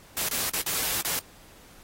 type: noise with dropouts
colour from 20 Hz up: white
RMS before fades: -28 dBFS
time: 0.17-1.19 s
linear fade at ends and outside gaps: 0 ms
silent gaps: 0.286-0.312 / 0.496-0.536 / 0.616-0.663 / 1.012-1.049 s
effects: pink hiss -53 dBFS RMS until 1.83 s + AAC 48 kbps